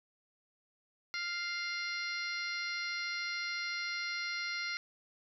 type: harmonic tone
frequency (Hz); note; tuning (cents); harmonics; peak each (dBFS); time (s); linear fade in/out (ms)
698.5; F5; 0; 2 / 3 / 4 / 5 / 6 / 7 / 8; -41 / -38 / -49 / -52 / -42 / -47 / -48; 1.14-4.77; 0
effects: none